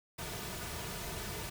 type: noise with comb filter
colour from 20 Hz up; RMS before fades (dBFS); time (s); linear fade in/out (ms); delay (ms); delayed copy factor
pink; -41; 0.18-1.5; 10; 3.7; -0.55
effects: none